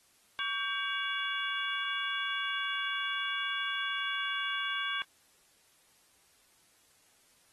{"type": "harmonic tone with a mistuned harmonic", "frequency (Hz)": 566, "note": "C#5", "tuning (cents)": 36, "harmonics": [2, 3, 4, 5, 6], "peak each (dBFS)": [-38, -35, -39, -40, -38], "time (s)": [0.39, 5.02], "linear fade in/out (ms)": 0, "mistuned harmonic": 3, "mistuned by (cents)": -130, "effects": ["white hiss -66 dBFS RMS until 7.52 s", "AAC 32 kbps"]}